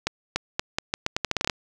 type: accelerating click train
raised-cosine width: 0.2 ms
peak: -6 dBFS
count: 14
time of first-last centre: 0.07-1.498 s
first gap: 290 ms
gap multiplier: 0.81
effects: none